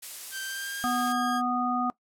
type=noise; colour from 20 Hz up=blue; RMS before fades=-37 dBFS; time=0.02-1.13 s; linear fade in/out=10 ms
type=tone with pitch glide; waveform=sawtooth; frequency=1564 to 1625.7 Hz; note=G6 to G#6; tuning=-4 to -37 cents; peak=-30 dBFS; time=0.31-1.42 s; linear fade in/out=50 ms; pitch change=+67 cents; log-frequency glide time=0.45-0.88 s
type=harmonic tone; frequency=246.9 Hz; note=B3; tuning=in tune; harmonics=1 / 3 / 5; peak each=-29 / -29 / -29 dBFS; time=0.84-1.9 s; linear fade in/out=0 ms
effects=noise-tail reverb RT60 0.1 s tail -20 dB re dry + low-pass 12000 Hz 12 dB/octave